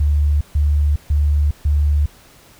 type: tone bursts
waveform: sine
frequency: 73.42 Hz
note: D2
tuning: in tune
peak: -12 dBFS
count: 4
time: 0-2.06 s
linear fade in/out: 5 ms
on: 410 ms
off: 140 ms
effects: pink hiss -47 dBFS RMS until 2.59 s